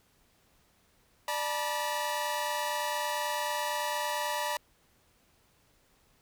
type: tone cluster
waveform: sawtooth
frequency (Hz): 592 / 876 / 965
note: D5 / A5 / B5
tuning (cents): +14 / -8 / -40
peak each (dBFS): -32 / -33 / -29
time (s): 1.28-4.57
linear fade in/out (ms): 2
effects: pink hiss -67 dBFS RMS until 6.21 s